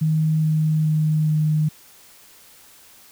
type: tone with pitch steps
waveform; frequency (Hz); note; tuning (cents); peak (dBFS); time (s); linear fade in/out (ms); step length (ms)
sine; 156.8 / 155.81 / 154.82 / 153.84; D#3 / D#3 / D#3 / D#3; +14 / +3 / -8 / -19; -16; 0.01-1.69; 10; 420
effects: white hiss -49 dBFS RMS until 3.11 s